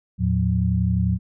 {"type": "tone cluster", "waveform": "sine", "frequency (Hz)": [81.5, 113, 181.4], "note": ["E2", "A2", "F#3"], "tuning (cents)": [-19, 47, -34], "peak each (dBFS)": -22, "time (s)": [0.18, 1.19], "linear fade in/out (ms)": 50, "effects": []}